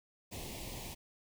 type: band-stop noise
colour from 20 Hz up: pink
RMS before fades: -44 dBFS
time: 0.31-0.95 s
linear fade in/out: 20 ms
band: 1000 to 2000 Hz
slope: 48 dB/octave
effects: none